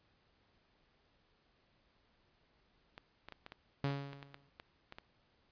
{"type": "clicks", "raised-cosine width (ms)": 0.3, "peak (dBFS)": -32, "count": 12, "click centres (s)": [2.979, 3.286, 3.323, 3.464, 3.521, 3.904, 4.131, 4.228, 4.344, 4.599, 4.924, 4.985]}
{"type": "tone with exponential decay", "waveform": "sawtooth", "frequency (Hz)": 140, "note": "C#3", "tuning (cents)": 18, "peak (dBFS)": -28, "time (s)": [3.84, 4.49], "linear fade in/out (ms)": 0, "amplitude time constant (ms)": 140}
{"effects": ["pink hiss -73 dBFS RMS until 5.51 s", "resampled to 11025 Hz"]}